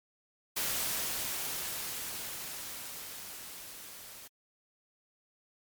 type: noise with level ramp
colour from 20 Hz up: white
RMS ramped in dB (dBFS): -32 to -49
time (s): 0.56-4.28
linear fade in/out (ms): 10
effects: MP3 96 kbps